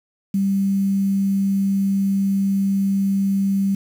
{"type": "tone with quantisation", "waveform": "sine", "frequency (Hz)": 196, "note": "G3", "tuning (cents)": 0, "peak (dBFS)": -16, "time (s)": [0.34, 3.75], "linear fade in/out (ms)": 5, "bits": 7, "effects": []}